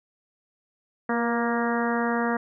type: harmonic tone with a mistuned harmonic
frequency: 234.5 Hz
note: A#3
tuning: 11 cents sharp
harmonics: 1 / 2 / 3 / 4 / 5 / 6 / 7 / 8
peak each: -26 / -29 / -31 / -32 / -33 / -34 / -34 / -35 dBFS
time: 1.09-2.37 s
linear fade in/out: 5 ms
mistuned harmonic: 2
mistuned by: +21 cents
effects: none